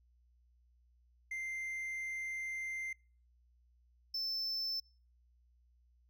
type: tone pair in turn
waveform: triangle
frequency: 2089 / 5291 Hz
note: C7 / E8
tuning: -3 / +6 cents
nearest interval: octave + major third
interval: 1609 cents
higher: second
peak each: -36 / -34 dBFS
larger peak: second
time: 1.31-2.93 / 4.14-4.8 s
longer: first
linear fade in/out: 5 ms
effects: noise-tail reverb RT60 0.4 s tail -26 dB re dry + added 60 Hz sine -66 dBFS peak until 6.09 s

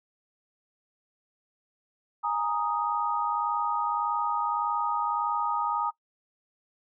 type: chord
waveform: sine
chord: Ab suspended second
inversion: none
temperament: equal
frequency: 830.6 / 932.3 / 1244.5 Hz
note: Ab5 / Bb5 / Eb6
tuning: 0 / 0 / 0 cents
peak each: -32 / -29 / -29 dBFS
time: 2.23-5.91 s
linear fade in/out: 20 ms
effects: noise-tail reverb RT60 0.1 s tail -21 dB re dry

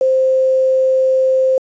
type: tone with quantisation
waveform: sine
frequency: 523.3 Hz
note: C5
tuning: in tune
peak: -10 dBFS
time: 0.01-1.58 s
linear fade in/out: 2 ms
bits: 6
effects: resampled to 16000 Hz

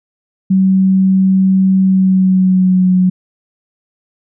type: tone with pitch glide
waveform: sine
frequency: 190 to 183.74 Hz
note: F#3 to F#3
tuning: +46 to -12 cents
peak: -7 dBFS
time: 0.5-3.1 s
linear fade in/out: 10 ms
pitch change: -58 cents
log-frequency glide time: 1.82-2.92 s
effects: none

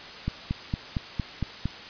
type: click train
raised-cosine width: 5 ms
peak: -14 dBFS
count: 7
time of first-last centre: 0.28-1.656 s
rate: 4.36 Hz
effects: white hiss -41 dBFS RMS until 1.89 s + resampled to 11025 Hz

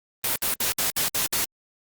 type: noise bursts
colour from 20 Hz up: white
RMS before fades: -24 dBFS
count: 7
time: 0.24-1.446 s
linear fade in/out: 2 ms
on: 120 ms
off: 61 ms
effects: Opus 32 kbps

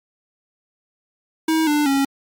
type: tone with pitch steps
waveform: square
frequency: 319.4 / 296.3 / 274.9 Hz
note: D#4 / D4 / C#4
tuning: +45 / +15 / -14 cents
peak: -16 dBFS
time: 1.48-2.05 s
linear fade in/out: 5 ms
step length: 190 ms
effects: MP3 96 kbps

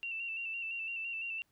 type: tone with vibrato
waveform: sine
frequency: 2705 Hz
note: E7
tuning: 44 cents sharp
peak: -36 dBFS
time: 0.03-1.42 s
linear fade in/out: 0 ms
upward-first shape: square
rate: 5.9 Hz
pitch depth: 34 cents each way
effects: pink hiss -75 dBFS RMS until 1.51 s

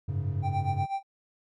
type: chord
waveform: triangle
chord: F# suspended second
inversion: none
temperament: equal with one note detuned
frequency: 94.06 / 103.83 / 138.59 Hz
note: F#2 / G#2 / C#3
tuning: +29 / 0 / 0 cents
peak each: -29 / -30 / -30 dBFS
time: 0.08-0.86 s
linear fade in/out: 10 ms
type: tone with tremolo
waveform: triangle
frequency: 784 Hz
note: G5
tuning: in tune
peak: -24 dBFS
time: 0.42-1.03 s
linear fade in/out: 50 ms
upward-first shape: sine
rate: 8.1 Hz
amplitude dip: 80%
effects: MP3 48 kbps

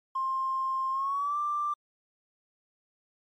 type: tone with pitch glide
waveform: triangle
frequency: 1058 to 1180.7 Hz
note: C6 to D6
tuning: +19 to +9 cents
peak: -23 dBFS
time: 0.15-1.74 s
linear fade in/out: 10 ms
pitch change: +190 cents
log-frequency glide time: 0.91-1.38 s
effects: tanh soft clip ceiling -25 dBFS + MP3 64 kbps

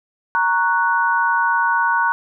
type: chord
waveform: sine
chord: F# major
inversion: first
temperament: equal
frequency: 932.3 / 1108.7 / 1480 Hz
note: A#5 / C#6 / F#6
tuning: 0 / 0 / 0 cents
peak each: -18 / -22 / -18 dBFS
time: 0.35-2.12 s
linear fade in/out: 0 ms
effects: none

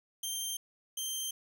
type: tone pair in turn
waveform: 15% pulse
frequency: 3156 / 3143 Hz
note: G7 / G7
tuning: +11 / +4 cents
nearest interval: unison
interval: 7 cents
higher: first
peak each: -27 dBFS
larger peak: neither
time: 0.23-0.57 / 0.97-1.31 s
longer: neither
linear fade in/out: 5 ms
effects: 10-bit

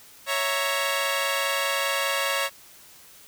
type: chord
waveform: 10% pulse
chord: A# diminished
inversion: first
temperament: equal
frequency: 554.4 / 659.3 / 932.3 Hz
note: C#5 / E5 / A#5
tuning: 0 / 0 / 0 cents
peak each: -17 / -22 / -22 dBFS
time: 0.26-2.5 s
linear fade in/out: 50 ms
effects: white hiss -50 dBFS RMS until 3.27 s

